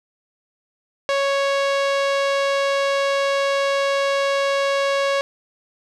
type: tone with low-pass filter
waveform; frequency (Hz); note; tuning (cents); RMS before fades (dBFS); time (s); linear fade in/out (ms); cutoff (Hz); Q
sawtooth; 554.4; C#5; 0; -20; 1.09-5.21; 0; 4900; 0.84
effects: none